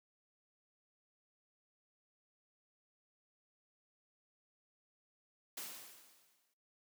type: noise with exponential decay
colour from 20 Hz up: white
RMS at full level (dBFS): -43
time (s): 5.57-6.54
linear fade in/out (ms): 5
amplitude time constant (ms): 210
effects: noise-tail reverb RT60 0.4 s tail -20 dB re dry + high-pass 200 Hz 12 dB/octave